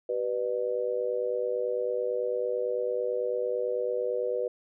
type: tone with amplitude modulation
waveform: sine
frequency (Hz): 492.7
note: B4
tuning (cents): -4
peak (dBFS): -22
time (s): 0.09-4.48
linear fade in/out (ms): 5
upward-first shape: sine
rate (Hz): 109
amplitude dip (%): 100
effects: none